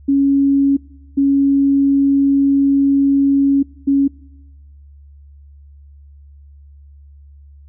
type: tone bursts at uneven times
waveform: sine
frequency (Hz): 277.2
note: C#4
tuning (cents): 0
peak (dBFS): -10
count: 3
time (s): 0.08-0.77 / 1.17-3.63 / 3.87-4.08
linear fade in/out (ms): 10
effects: noise-tail reverb RT60 1.0 s tail -24 dB re dry + added 71 Hz sine -39 dBFS peak until 7.68 s